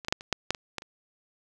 clicks, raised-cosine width 0.2 ms, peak -24 / -11 / -6 / -25 / -7 / -8 / -20 / -15 / -26 dBFS, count 9, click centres 0.048 / 0.084 / 0.125 / 0.209 / 0.327 / 0.506 / 0.548 / 0.783 / 0.821 s, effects none

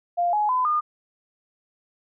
sine tone with pitch steps, 698.5 / 840.3 / 1010.9 / 1216.2 Hz, F5 / G#5 / B5 / D#6, 0 / +20 / +40 / -40 cents, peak -19 dBFS, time 0.17-0.81 s, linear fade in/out 20 ms, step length 160 ms, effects none

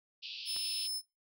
pink band-pass noise, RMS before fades -44 dBFS, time 0.22-0.88 s, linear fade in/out 20 ms, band 2600 to 5100 Hz, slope 96 dB/octave
sawtooth tone, 5240 Hz, E8, 11 cents flat, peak -32 dBFS, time 0.45-1.02 s, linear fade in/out 50 ms
click, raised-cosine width 0.5 ms, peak -34 dBFS, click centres 0.564 s
effects noise-tail reverb RT60 0.2 s tail -17 dB re dry

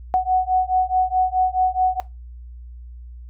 sine beating tone pair, 740 / 744.7 Hz, F#5 / F#5, 0 / +11 cents, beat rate 4.7 Hz, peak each -19 dBFS, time 0.14-2 s, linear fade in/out 0 ms, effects noise-tail reverb RT60 0.2 s tail -18 dB re dry + added 60 Hz sine -35 dBFS peak until 3.29 s

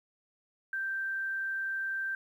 sine tone, 1568 Hz, G6, in tune, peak -31 dBFS, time 0.73-2.15 s, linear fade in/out 2 ms, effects 11-bit

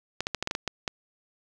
clicks, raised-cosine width 0.2 ms, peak -11 dBFS, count 9, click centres 0.206 / 0.269 / 0.347 / 0.426 / 0.474 / 0.511 / 0.551 / 0.677 / 0.878 s, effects none

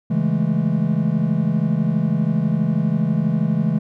triangle chord, A major seventh, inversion first, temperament equal, 138.59 / 164.81 / 207.7 / 220 Hz, C#3 / E3 / G#3 / A3, 0 / 0 / 0 / 0 cents, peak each -22 / -18 / -20 / -22 dBFS, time 0.1-3.79 s, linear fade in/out 10 ms, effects none

